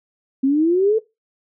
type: exponential sweep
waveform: sine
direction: up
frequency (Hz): 261.6 to 454.8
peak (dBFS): -13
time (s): 0.43-0.99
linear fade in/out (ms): 10
effects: noise-tail reverb RT60 0.2 s tail -18 dB re dry